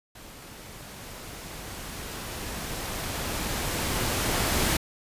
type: noise with level ramp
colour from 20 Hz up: pink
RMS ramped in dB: -46 to -24 dBFS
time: 0.15-4.77 s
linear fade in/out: 5 ms
effects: resampled to 32000 Hz